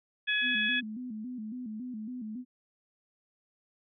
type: harmonic tone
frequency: 845 Hz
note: G#5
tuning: 30 cents sharp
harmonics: 2 / 3 / 4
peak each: -29 / -31 / -32 dBFS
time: 0.27-0.81 s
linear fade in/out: 20 ms
type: tone with vibrato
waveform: sine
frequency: 232.6 Hz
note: A#3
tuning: 4 cents flat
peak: -36 dBFS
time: 0.41-2.45 s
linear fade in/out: 50 ms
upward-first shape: square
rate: 3.6 Hz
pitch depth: 130 cents each way
effects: none